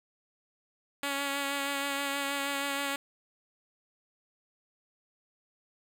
5% pulse tone with vibrato, 279.9 Hz, C#4, 17 cents sharp, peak -19 dBFS, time 1.03-2.96 s, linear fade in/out 2 ms, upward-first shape sine, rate 6.3 Hz, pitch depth 19 cents each way, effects none

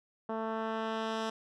10% pulse tone with low-pass filter sweep, 222.1 Hz, A3, 16 cents sharp, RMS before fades -35 dBFS, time 0.29-1.3 s, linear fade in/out 5 ms, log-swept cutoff 1000 to 5800 Hz, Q 0.85, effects none

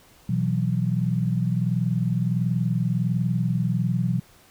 sine chord, B suspended fourth, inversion none, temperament equal, 123.47 / 164.81 / 185 Hz, B2 / E3 / F#3, 0 / 0 / 0 cents, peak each -24 / -25 / -26 dBFS, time 0.29-4.2 s, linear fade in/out 5 ms, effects pink hiss -54 dBFS RMS until 4.5 s

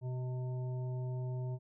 harmonic tone with a mistuned harmonic, 126.5 Hz, B2, 42 cents sharp, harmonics 1 / 3 / 5 / 7, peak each -35 / -48 / -51 / -56 dBFS, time 0.01-1.59 s, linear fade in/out 50 ms, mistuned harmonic 7, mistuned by +31 cents, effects none

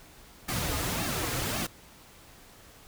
pink noise with flanger, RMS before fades -31 dBFS, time 0.48-1.67 s, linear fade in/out 10 ms, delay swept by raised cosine 2 to 5.3 ms, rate 1.8 Hz, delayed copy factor -0.75, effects pink hiss -53 dBFS RMS until 2.87 s

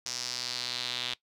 sawtooth tone with band-pass filter sweep, 123.4 Hz, B2, 1 cent flat, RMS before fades -35 dBFS, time 0.06-1.14 s, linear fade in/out 0 ms, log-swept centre 5600 to 3500 Hz, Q 3.8, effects noise-tail reverb RT60 0.1 s tail -19 dB re dry

